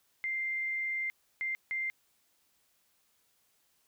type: tone bursts at uneven times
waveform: sine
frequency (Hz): 2094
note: C7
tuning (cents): +1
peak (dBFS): -31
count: 3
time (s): 0.24-1.1 / 1.41-1.55 / 1.71-1.9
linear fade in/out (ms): 0
effects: white hiss -72 dBFS RMS until 3.87 s